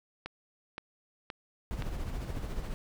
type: click train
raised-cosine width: 0.3 ms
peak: -22 dBFS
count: 4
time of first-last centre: 0.26-1.823 s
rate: 1.92 Hz
type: noise with tremolo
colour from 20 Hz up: brown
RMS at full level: -34 dBFS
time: 1.71-2.74 s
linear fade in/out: 0 ms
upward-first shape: sine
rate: 14 Hz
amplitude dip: 45%
effects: none